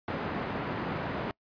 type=band-pass noise; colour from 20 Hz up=pink; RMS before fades=-34 dBFS; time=0.08-1.31 s; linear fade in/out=0 ms; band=120 to 1700 Hz; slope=12 dB/octave; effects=noise-tail reverb RT60 0.1 s tail -25 dB re dry + resampled to 11025 Hz